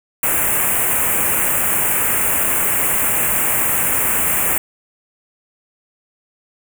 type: band-stop noise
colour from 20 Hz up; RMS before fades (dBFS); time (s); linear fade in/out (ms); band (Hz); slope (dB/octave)
white; -17; 0.23-4.58; 2; 2700 to 7600; 48
effects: none